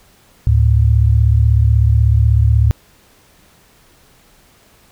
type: tone pair together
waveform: sine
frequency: 73 / 109.27 Hz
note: D2 / A2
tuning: -10 / -12 cents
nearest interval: perfect fifth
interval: 698 cents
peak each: -11 dBFS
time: 0.47-2.71 s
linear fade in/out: 0 ms
effects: pink hiss -50 dBFS RMS until 4.91 s